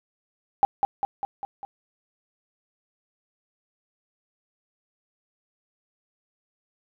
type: tone with echo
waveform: sine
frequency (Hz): 799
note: G5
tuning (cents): +33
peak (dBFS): -13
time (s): 0.63-0.65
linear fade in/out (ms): 0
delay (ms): 200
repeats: 5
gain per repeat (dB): -4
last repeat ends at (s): 1.65
effects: none